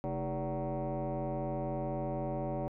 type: tone with frequency modulation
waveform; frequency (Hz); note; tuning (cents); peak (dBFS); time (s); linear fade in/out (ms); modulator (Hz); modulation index
sine; 220; A3; 0; -31; 0.04-2.68; 0; 178; 3.2
effects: tanh soft clip ceiling -29 dBFS